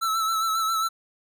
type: tone with vibrato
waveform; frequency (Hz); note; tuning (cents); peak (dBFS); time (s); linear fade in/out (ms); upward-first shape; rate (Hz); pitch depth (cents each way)
square; 1318.5; E6; 0; -23; 0.01-0.89; 20; sine; 7.4; 36
effects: none